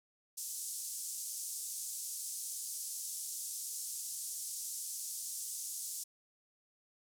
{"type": "band-pass noise", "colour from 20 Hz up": "pink", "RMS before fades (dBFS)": -42, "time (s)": [0.37, 6.04], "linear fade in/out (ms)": 10, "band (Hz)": [6200, 12000], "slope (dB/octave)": 24, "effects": []}